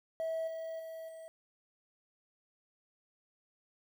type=tone with level steps; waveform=triangle; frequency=649 Hz; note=E5; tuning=27 cents flat; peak=-30 / -36 / -40 / -44 dBFS; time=0.2-1.28 s; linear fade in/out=0 ms; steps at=0.47 / 0.79 / 1.08 s; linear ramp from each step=10 ms; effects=tanh soft clip ceiling -28 dBFS + 10-bit